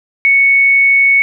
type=tone; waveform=sine; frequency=2217 Hz; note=C#7; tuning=in tune; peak=-6 dBFS; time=0.25-1.22 s; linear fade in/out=0 ms; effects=none